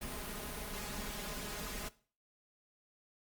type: noise with comb filter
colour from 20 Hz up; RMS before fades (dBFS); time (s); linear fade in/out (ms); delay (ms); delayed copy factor
pink; -42; 0.01-1.89; 10; 4.8; +0.75
effects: noise-tail reverb RT60 0.4 s tail -18 dB re dry + Opus 32 kbps